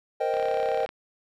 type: chord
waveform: triangle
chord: C minor seventh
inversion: third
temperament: equal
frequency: 466.2 / 523.3 / 622.3 / 784 Hz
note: Bb4 / C5 / Eb5 / G5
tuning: 0 / 0 / 0 / 0 cents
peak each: -27 dBFS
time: 0.2-0.86 s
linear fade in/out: 10 ms
type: click train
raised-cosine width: 0.3 ms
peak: -22 dBFS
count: 20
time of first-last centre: 0.34-0.891 s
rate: 34.5 Hz
effects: none